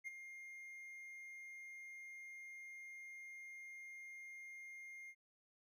triangle tone with ADSR envelope, 2120 Hz, C7, 22 cents sharp, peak -40 dBFS, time 0.04-5.15 s, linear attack 33 ms, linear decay 19 ms, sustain -9 dB, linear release 58 ms, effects none

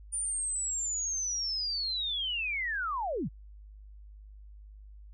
sine linear sweep, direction down, 9330 to 94 Hz, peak -30 dBFS, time 0.12-3.29 s, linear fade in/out 20 ms, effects added 51 Hz sine -47 dBFS peak until 5.13 s

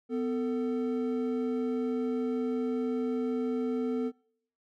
triangle tone pair together, 251 / 446.8 Hz, B3 / A4, +28 / +27 cents, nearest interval minor seventh, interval 999 cents, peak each -28 / -30 dBFS, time 0.09-4.12 s, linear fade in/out 50 ms, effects noise-tail reverb RT60 0.6 s tail -24 dB re dry

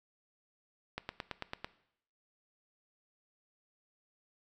click train, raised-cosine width 0.3 ms, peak -21 dBFS, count 7, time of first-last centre 0.98-1.645 s, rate 9.02 Hz, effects noise-tail reverb RT60 0.7 s tail -17 dB re dry

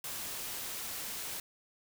white noise, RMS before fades -40 dBFS, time 0.04-1.4 s, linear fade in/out 2 ms, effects none

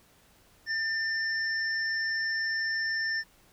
sine tone pair together, 1793 / 5373 Hz, A6 / E8, +32 / +32 cents, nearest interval octave + perfect fifth, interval 1900 cents, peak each -28 / -35 dBFS, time 0.66-3.24 s, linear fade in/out 50 ms, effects pink hiss -61 dBFS RMS until 3.52 s

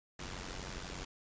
pink noise with amplitude modulation, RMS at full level -40 dBFS, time 0.19-1.05 s, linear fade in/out 5 ms, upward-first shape sine, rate 91.8 Hz, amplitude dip 75%, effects resampled to 16000 Hz

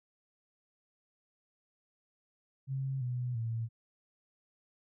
sine tone with pitch steps, 134.3 / 123.87 / 114.24 Hz, C3 / B2 / A#2, +46 / +6 / -35 cents, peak -32 dBFS, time 2.67-3.69 s, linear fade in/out 50 ms, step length 340 ms, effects none

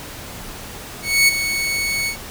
sawtooth tone with ADSR envelope, 2217 Hz, C#7, in tune, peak -6 dBFS, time 1.02-2.17 s, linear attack 260 ms, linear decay 19 ms, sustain -10 dB, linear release 97 ms, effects pink hiss -34 dBFS RMS until 2.3 s

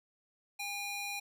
square tone with high-pass filter, 810 Hz, G#5, 43 cents flat, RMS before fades -39 dBFS, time 0.59-1.2 s, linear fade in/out 10 ms, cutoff 1700 Hz, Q 1.5, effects none

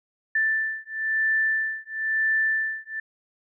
sine beating tone pair, 1766 / 1767 Hz, A6 / A6, +6 / +7 cents, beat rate 1 Hz, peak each -25 dBFS, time 0.35-3 s, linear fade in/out 5 ms, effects none

